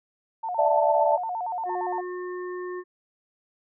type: tone with vibrato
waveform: sine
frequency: 805 Hz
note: G5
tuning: 46 cents sharp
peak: -27 dBFS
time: 0.43-2.01 s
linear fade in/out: 10 ms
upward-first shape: square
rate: 8.7 Hz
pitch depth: 190 cents each way
type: chord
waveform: sine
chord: D suspended second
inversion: none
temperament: equal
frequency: 587.3 / 659.3 / 880 Hz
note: D5 / E5 / A5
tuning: 0 / 0 / 0 cents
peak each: -23 dBFS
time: 0.58-1.17 s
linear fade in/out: 10 ms
type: harmonic tone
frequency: 361 Hz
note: F#4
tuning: 43 cents flat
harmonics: 1 / 3 / 5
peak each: -31 / -40 / -43 dBFS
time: 1.65-2.84 s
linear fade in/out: 50 ms
effects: none